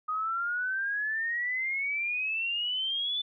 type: exponential sweep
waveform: sine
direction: up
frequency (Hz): 1240 to 3523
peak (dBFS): -28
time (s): 0.08-3.22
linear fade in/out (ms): 10
effects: none